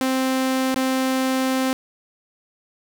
sawtooth tone with dropouts, 261.6 Hz, C4, in tune, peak -15 dBFS, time 0.01-1.73 s, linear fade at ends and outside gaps 0 ms, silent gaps 0.744-0.761 s, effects none

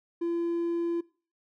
triangle tone, 340 Hz, F4, 46 cents flat, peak -24 dBFS, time 0.21-1.01 s, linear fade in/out 10 ms, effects noise-tail reverb RT60 0.4 s tail -23 dB re dry + tanh soft clip ceiling -20 dBFS

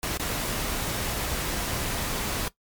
pink noise with dropouts, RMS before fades -29 dBFS, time 0.03-2.48 s, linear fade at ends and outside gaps 0 ms, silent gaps 0.173-0.197 s, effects noise-tail reverb RT60 0.1 s tail -17 dB re dry + MP3 96 kbps

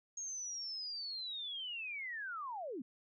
sine linear sweep, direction down, 6580 to 220 Hz, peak -40 dBFS, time 0.17-2.82 s, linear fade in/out 5 ms, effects none

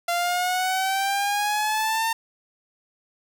sawtooth exponential sweep, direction up, 688 to 910 Hz, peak -18 dBFS, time 0.08-2.13 s, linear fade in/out 5 ms, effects none

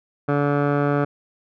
15% pulse tone with low-pass filter, 144 Hz, D3, 34 cents flat, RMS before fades -20 dBFS, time 0.28-1.05 s, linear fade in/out 10 ms, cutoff 1200 Hz, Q 1.9, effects none

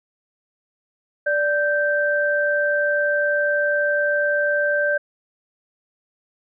sine tone pair together, 585.5 / 1563 Hz, D5 / G6, -5 / -6 cents, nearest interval octave + perfect fourth, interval 1699 cents, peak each -20 dBFS, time 1.26-4.98 s, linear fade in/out 10 ms, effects none

